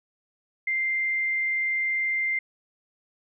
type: tone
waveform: sine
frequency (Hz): 2093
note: C7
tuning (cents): 0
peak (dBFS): -23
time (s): 0.67-2.39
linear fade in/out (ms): 5
effects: none